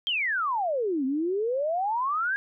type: exponential two-way sweep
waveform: sine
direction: down then up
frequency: 3264 to 255.7 to 1651 Hz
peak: -24 dBFS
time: 0.07-2.36 s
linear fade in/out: 0 ms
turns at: 1.05 s
effects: none